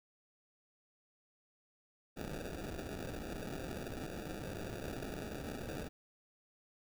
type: noise with sample-and-hold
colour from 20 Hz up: white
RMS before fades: -43 dBFS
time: 2.16-5.89 s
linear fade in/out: 20 ms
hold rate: 1050 Hz
effects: none